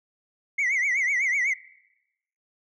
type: tone with vibrato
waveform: sine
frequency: 2100 Hz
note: C7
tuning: 6 cents sharp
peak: -19 dBFS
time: 0.58-1.54 s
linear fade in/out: 10 ms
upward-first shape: triangle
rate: 8 Hz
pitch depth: 170 cents each way
effects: noise-tail reverb RT60 0.9 s tail -21 dB re dry + tanh soft clip ceiling -20 dBFS